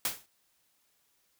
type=noise with exponential decay; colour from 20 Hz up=white; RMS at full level=-27 dBFS; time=0.05-0.26 s; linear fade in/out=2 ms; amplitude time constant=45 ms; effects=white hiss -72 dBFS RMS until 1.39 s